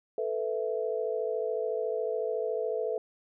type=chord; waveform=sine; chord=A suspended second; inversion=none; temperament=equal; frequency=440 / 493.9 / 659.3 Hz; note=A4 / B4 / E5; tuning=0 / 0 / 0 cents; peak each=-31 / -33 / -35 dBFS; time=0.18-2.98 s; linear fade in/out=2 ms; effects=none